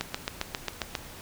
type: click train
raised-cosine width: 0.2 ms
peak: -11 dBFS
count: 8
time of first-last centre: 0.01-0.952 s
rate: 7.43 Hz
effects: pink hiss -45 dBFS RMS until 1.21 s